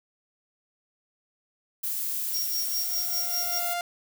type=noise; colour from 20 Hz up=violet; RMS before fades=-30 dBFS; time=1.83-3.74 s; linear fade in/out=10 ms
type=tone with exponential growth; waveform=sawtooth; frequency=698.5 Hz; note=F5; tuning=in tune; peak=-23 dBFS; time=2.29-3.81 s; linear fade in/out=1 ms; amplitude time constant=330 ms
type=tone with tremolo; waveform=sine; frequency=5588 Hz; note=F8; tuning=in tune; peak=-27 dBFS; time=2.33-3.6 s; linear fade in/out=20 ms; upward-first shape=sine; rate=5 Hz; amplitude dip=80%
effects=none